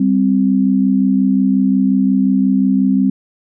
sine tone pair together, 195.98 / 261.6 Hz, G3 / C4, 0 / 0 cents, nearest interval perfect fourth, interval 500 cents, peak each -13 dBFS, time 0-3.1 s, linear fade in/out 5 ms, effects none

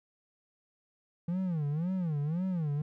triangle tone with vibrato, 164.8 Hz, E3, in tune, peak -27 dBFS, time 1.28-2.82 s, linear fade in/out 5 ms, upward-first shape sine, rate 1.9 Hz, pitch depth 240 cents each way, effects none

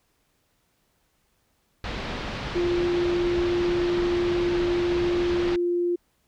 pink low-pass noise, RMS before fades -32 dBFS, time 1.84-5.56 s, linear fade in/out 2 ms, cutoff 4300 Hz, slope 24 dB/octave
sine tone, 349.7 Hz, F4, 2 cents sharp, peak -21 dBFS, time 2.55-5.96 s, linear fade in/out 10 ms
effects pink hiss -69 dBFS RMS until 6.27 s

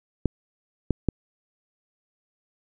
clicks, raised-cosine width 3 ms, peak -8 dBFS, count 3, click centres 0.257 / 0.907 / 1.087 s, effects none

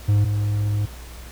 triangle tone pair in turn, 103.3 / 103.81 Hz, G#2 / G#2, -9 / 0 cents, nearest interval unison, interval 9 cents, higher second, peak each -12 / -17 dBFS, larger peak first, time 0.08-0.25 / 0.25-0.86 s, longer second, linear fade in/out 10 ms, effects added 60 Hz sine -37 dBFS peak until 1.31 s + pink hiss -43 dBFS RMS until 1.31 s

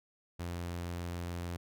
sawtooth tone, 86.8 Hz, F2, 10 cents flat, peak -33 dBFS, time 0.39-1.57 s, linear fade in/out 10 ms, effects none

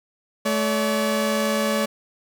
sawtooth tone pair together, 216.4 / 570.6 Hz, A3 / C#5, -29 / +50 cents, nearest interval octave + perfect fourth, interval 1679 cents, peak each -19 dBFS, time 0.45-1.86 s, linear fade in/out 10 ms, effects none

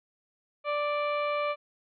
harmonic tone, 587.3 Hz, D5, in tune, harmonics 1 / 2 / 3 / 4 / 5 / 6 / 7, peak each -29 / -31 / -46 / -36 / -46 / -50 / -52 dBFS, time 0.64-1.56 s, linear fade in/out 50 ms, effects none

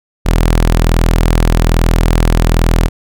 sawtooth tone, 41.2 Hz, E1, in tune, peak -4 dBFS, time 0.25-2.89 s, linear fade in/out 20 ms, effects none

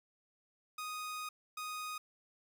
sawtooth tone bursts at uneven times, 1244.5 Hz, D#6, in tune, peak -36 dBFS, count 2, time 0.78-1.29 / 1.57-1.98 s, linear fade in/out 5 ms, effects 12-bit

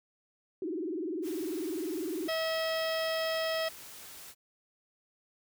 sine tone with vibrato, 340.3 Hz, F4, 45 cents flat, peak -32 dBFS, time 0.62-2.28 s, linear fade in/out 2 ms, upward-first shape triangle, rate 20 Hz, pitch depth 280 cents each way
white noise, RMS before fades -48 dBFS, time 1.22-4.35 s, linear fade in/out 50 ms
harmonic tone, 645 Hz, E5, 38 cents flat, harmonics 1 / 2 / 3 / 4 / 5 / 6 / 7 / 8, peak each -31 / -40 / -38 / -44 / -40 / -48 / -49 / -41 dBFS, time 2.28-3.69 s, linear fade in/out 10 ms
effects none

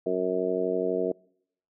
harmonic tone, 92.1 Hz, F#2, 7 cents flat, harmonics 2 / 3 / 4 / 5 / 6 / 7, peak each -37 / -34 / -29 / -28 / -37 / -31 dBFS, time 0.06-1.12 s, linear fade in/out 5 ms, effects noise-tail reverb RT60 0.7 s tail -25 dB re dry

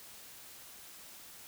silence, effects white hiss -52 dBFS RMS until 1.47 s

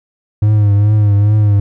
triangle tone with vibrato, 103.9 Hz, G#2, 1 cent sharp, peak -5 dBFS, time 0.42-1.6 s, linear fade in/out 5 ms, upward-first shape triangle, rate 2.4 Hz, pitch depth 60 cents each way, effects none

